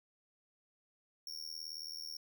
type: tone with amplitude modulation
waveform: 45% pulse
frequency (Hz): 5500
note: F8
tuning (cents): -27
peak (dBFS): -39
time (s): 1.27-2.17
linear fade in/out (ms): 2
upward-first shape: sine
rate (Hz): 78.6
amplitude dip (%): 90
effects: none